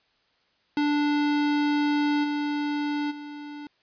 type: tone with level steps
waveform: square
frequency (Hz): 293.4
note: D4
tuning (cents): -2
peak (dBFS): -22 / -26 / -37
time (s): 0.77-3.67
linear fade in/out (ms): 2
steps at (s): 2.23 / 3.1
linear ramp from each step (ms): 20
effects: white hiss -67 dBFS RMS until 3.82 s + resampled to 11025 Hz